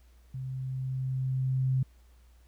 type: tone with level ramp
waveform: sine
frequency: 130.81 Hz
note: C3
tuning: in tune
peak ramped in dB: -34 to -23 dBFS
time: 0.34-1.83 s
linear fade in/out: 5 ms
effects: added 60 Hz sine -55 dBFS peak until 2.47 s + pink hiss -68 dBFS RMS until 2.47 s